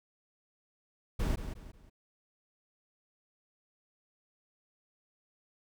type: noise with echo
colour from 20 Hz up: brown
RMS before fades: -30 dBFS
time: 1.19-1.36 s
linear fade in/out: 10 ms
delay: 180 ms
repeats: 3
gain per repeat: -9 dB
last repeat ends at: 1.9 s
effects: none